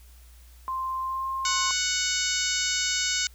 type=tone with pitch glide; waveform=sine; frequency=1047 to 1062.2 Hz; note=C6 to C6; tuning=+1 to +26 cents; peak=-27 dBFS; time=0.68-1.71 s; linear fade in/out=0 ms; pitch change=+25 cents; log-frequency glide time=1.02-1.27 s
type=harmonic tone; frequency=740 Hz; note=F#5; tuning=in tune; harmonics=2 / 3 / 4 / 5 / 6 / 7 / 8 / 9 / 10; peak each=-33 / -33 / -33 / -33 / -33 / -33 / -33 / -33 / -33 dBFS; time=1.45-3.27 s; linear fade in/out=2 ms
effects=added 60 Hz sine -48 dBFS peak until 3.34 s + white hiss -58 dBFS RMS until 3.34 s